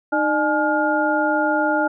sine tone cluster, 307.8 / 604 / 850 / 1416 Hz, D#4 / D5 / G#5 / F6, -19 / +48 / +40 / +23 cents, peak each -22 dBFS, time 0.12-1.88 s, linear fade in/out 10 ms, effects none

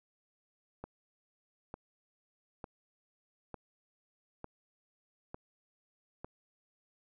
click train, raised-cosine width 1 ms, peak -28 dBFS, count 7, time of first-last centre 0.84-6.245 s, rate 1.11 Hz, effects none

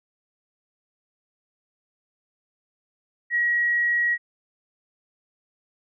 sine tone, 1907 Hz, A#6, 39 cents sharp, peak -19 dBFS, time 3.3-4.18 s, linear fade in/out 50 ms, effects none

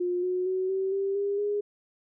sine tone with pitch steps, 356.1 / 364.8 / 373.8 / 383 / 392.4 / 402 / 411.9 Hz, F4 / F#4 / F#4 / G4 / G4 / G4 / G#4, +34 / -24 / +18 / -40 / +2 / +44 / -14 cents, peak -25 dBFS, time 0-1.61 s, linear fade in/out 10 ms, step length 230 ms, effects none

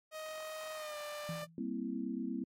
sawtooth tone with pitch glide, 626 to 594.3 Hz, D#5 to D5, +10 to +20 cents, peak -38 dBFS, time 0.11-1.47 s, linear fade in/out 50 ms, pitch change -90 cents, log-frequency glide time 0.74-0.98 s
sine tone with exponential decay, 164.81 Hz, E3, in tune, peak -36 dBFS, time 1.29-1.7 s, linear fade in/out 2 ms, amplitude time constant 89 ms
sine chord, C dominant seventh, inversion second, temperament equal, 196 / 233.1 / 261.6 / 329.6 Hz, G3 / Bb3 / C4 / E4, 0 / 0 / 0 / 0 cents, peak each -43 / -40 / -40 / -43 dBFS, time 1.58-2.44 s, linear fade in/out 2 ms
effects AAC 48 kbps

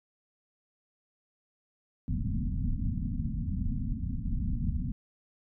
pink low-pass noise, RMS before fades -31 dBFS, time 2.08-4.92 s, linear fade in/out 0 ms, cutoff 260 Hz, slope 96 dB/octave, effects none

